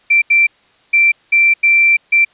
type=tone bursts at uneven times; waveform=sine; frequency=2349 Hz; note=D7; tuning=in tune; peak=-7 dBFS; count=6; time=0.1-0.22 / 0.3-0.47 / 0.93-1.12 / 1.32-1.54 / 1.63-1.97 / 2.12-2.25 s; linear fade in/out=10 ms; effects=white hiss -52 dBFS RMS until 2.33 s + resampled to 8000 Hz